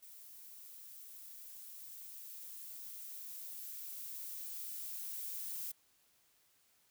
violet noise with level ramp, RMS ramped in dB -55 to -42 dBFS, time 0.02-5.72 s, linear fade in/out 10 ms, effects white hiss -72 dBFS RMS until 6.9 s

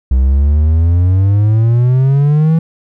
triangle exponential sweep, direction up, 62.6 to 164.81 Hz, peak -5 dBFS, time 0.11-2.59 s, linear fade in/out 5 ms, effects none

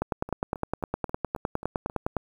two click trains, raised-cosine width 1 ms, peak -12 / -24 dBFS, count 22 / 7, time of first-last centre 0.02-2.167 / 0.29-1.899 s, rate 9.78 / 3.73 Hz, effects 8-bit

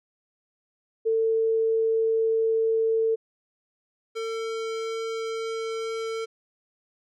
sine / square tone pair in turn, 447.9 / 449.8 Hz, A4 / A4, +31 / +38 cents, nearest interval unison, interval 7 cents, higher second, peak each -20 / -29 dBFS, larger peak first, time 1.05-3.16 / 4.15-6.26 s, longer neither, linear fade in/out 20 ms, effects low-pass 6000 Hz 12 dB/octave

